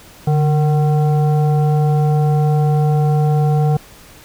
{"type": "tone with frequency modulation", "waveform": "sine", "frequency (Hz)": 146.83, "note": "D3", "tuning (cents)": 0, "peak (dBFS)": -11, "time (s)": [0.27, 3.77], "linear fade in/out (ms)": 5, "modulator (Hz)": 609, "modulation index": 0.54, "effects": ["pink hiss -42 dBFS RMS until 4.24 s"]}